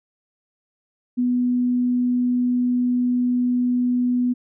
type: tone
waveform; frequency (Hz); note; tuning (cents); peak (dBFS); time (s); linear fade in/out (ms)
sine; 246.9; B3; 0; -17; 1.17-4.34; 20
effects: none